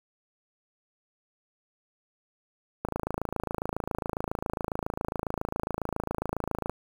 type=click train; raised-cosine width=1 ms; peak=-15 dBFS; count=106; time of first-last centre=2.85-6.696 s; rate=27.3 Hz; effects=7-bit